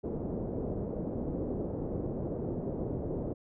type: low-pass noise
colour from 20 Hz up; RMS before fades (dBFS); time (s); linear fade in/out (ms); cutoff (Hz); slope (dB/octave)
white; -35; 0.03-3.34; 20; 490; 24
effects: none